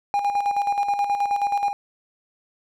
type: tone with tremolo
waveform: triangle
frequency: 811 Hz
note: G#5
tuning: 41 cents flat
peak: -16 dBFS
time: 0.14-1.73 s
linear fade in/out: 0 ms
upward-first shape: square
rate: 9.4 Hz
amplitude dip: 55%
effects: none